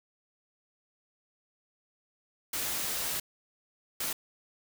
white noise bursts at uneven times, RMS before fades -33 dBFS, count 2, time 2.53-3.2 / 4-4.13 s, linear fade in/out 5 ms, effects none

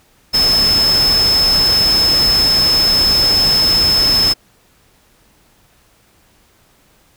sine tone in noise, 5210 Hz, E8, 21 cents flat, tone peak -10 dBFS, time 0.33-4.34 s, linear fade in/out 20 ms, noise pink, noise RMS -21 dBFS, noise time 0.33-4.34 s, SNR +8 dB, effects pink hiss -53 dBFS RMS until 7.16 s

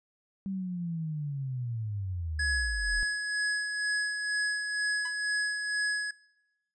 sine linear sweep, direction down, 196 to 34.65 Hz, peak -31 dBFS, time 0.46-3.03 s, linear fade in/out 0 ms
square tone with tremolo, 1682 Hz, G#6, 22 cents sharp, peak -27 dBFS, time 2.39-6.11 s, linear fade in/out 5 ms, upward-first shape sine, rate 2.1 Hz, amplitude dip 45%
sawtooth tone with exponential decay, 996 Hz, B5, 14 cents sharp, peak -35 dBFS, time 5.05-5.16 s, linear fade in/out 5 ms, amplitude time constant 23 ms
effects noise-tail reverb RT60 1.0 s tail -24 dB re dry + resampled to 22050 Hz

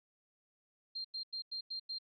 sine tone bursts, 4186 Hz, C8, in tune, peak -38 dBFS, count 6, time 0.95-1.986 s, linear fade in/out 10 ms, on 96 ms, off 92 ms, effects none

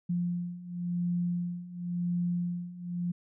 sine beating tone pair, 174.61 / 175.55 Hz, F3 / F3, 0 / +9 cents, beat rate 0.94 Hz, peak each -34 / -31 dBFS, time 0.09-3.12 s, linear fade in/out 10 ms, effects none

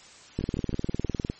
two click trains, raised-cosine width 3 ms, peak -14 / -20 dBFS, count 19 / 5, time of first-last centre 0.39-1.299 / 0.41-1.049 s, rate 19.8 / 6.26 Hz, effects white hiss -50 dBFS RMS until 1.39 s + MP3 32 kbps

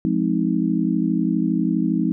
sine chord, F minor seventh, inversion none, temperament just, 174.61 / 209.5 / 261.9 / 314.3 Hz, F3 / Ab3 / C4 / Eb4, 0 / +15 / +2 / +18 cents, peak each -23 dBFS, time 0.05-2.12 s, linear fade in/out 0 ms, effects none

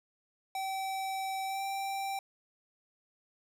square tone with pitch glide, 770 to 782.6 Hz, G5 to G5, -31 to -3 cents, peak -34 dBFS, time 0.55-2.19 s, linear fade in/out 2 ms, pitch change +28 cents, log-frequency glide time 1.45-1.63 s, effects none

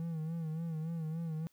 triangle tone with vibrato, 161.9 Hz, E3, 31 cents flat, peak -33 dBFS, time 0-1.47 s, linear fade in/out 0 ms, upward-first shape sine, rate 3.5 Hz, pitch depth 67 cents each way, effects white hiss -72 dBFS RMS until 1.52 s

